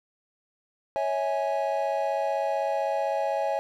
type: chord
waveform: triangle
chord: C# minor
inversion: none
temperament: equal with one note detuned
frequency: 554.4 / 650.2 / 830.6 Hz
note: C#5 / E5 / G#5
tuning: 0 / -24 / 0 cents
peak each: -27 dBFS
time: 0.96-3.59 s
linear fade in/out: 0 ms
effects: none